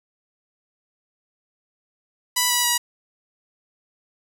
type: tone with pitch steps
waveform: 5% pulse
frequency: 987.8 / 975.9 / 964.1 Hz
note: B5 / B5 / B5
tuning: 0 / -21 / -42 cents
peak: -6 dBFS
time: 2.36-2.78 s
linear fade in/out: 10 ms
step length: 140 ms
effects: none